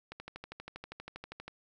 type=click train; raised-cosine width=0.3 ms; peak=-27 dBFS; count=18; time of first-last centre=0.12-1.48 s; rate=12.5 Hz; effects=none